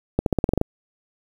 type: accelerating click train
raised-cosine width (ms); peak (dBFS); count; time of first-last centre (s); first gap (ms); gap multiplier
2; -5; 9; 0.19-0.614; 72; 0.91
effects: 7-bit